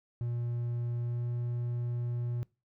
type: tone with pitch glide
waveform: triangle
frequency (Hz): 119.5 to 120.33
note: A#2 to B2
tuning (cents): +43 to -45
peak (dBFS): -29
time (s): 0.21-2.43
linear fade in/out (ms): 0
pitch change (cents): +12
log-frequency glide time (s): 1.02-1.27
effects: noise-tail reverb RT60 0.3 s tail -24 dB re dry